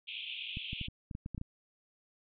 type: band-pass noise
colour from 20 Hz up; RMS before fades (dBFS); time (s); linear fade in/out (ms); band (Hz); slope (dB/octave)
white; -42; 0.07-0.88; 20; 2400 to 3500; 96
type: clicks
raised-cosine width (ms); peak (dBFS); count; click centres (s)
5; -27; 10; 0.571 / 0.731 / 0.813 / 0.884 / 1.112 / 1.151 / 1.261 / 1.347 / 1.379 / 1.414
effects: none